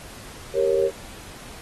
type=chord; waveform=sine; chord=G diminished; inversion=none; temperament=equal with one note detuned; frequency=392 / 466.2 / 550.5 Hz; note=G4 / Bb4 / Db5; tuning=0 / 0 / -12 cents; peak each=-22 dBFS; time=0.53-0.91 s; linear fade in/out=50 ms; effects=pink hiss -42 dBFS RMS until 1.61 s + AAC 32 kbps